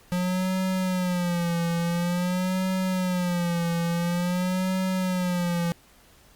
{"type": "tone with vibrato", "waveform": "square", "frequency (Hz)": 178.1, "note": "F3", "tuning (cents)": 34, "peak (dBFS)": -24, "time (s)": [0.12, 5.72], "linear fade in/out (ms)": 0, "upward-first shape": "sine", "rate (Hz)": 0.48, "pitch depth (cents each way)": 88, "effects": ["pink hiss -56 dBFS RMS until 6.35 s", "Opus 48 kbps"]}